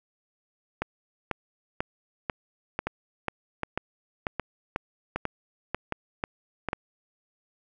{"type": "two click trains", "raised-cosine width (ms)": 0.5, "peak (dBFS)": [-13, -12], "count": [6, 13], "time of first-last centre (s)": [[2.87, 6.687], [0.82, 6.731]], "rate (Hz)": [1.31, 2.03], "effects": []}